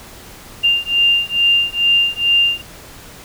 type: beating tone pair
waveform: sine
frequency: 2794 / 2796.3 Hz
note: F7 / F7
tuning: 0 / +2 cents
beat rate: 2.3 Hz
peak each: -15 dBFS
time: 0.63-2.62 s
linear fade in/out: 20 ms
effects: pink hiss -38 dBFS RMS until 3.24 s